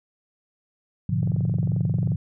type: chord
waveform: sine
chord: G# diminished seventh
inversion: none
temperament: equal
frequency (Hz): 103.83 / 123.47 / 146.83 / 174.61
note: G#2 / B2 / D3 / F3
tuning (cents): 0 / 0 / 0 / 0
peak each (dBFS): -26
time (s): 1.09-2.16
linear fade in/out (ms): 5
type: click train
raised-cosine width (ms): 2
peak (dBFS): -24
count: 21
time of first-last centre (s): 1.23-2.119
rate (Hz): 22.5
effects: none